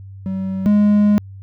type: tone pair in turn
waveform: triangle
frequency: 190.6 / 207.3 Hz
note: G3 / G#3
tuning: -48 / -3 cents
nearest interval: minor second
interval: 145 cents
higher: second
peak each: -18 / -8 dBFS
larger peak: second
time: 0.26-0.66 / 0.66-1.18 s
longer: second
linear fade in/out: 0 ms
effects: added 97 Hz sine -33 dBFS peak until 1.42 s